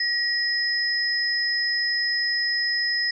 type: tone pair together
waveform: sine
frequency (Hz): 1904 / 5089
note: A#6 / D#8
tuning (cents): +36 / +38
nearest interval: octave + perfect fourth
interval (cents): 1702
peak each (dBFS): -24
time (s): 0-3.11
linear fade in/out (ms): 5
effects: none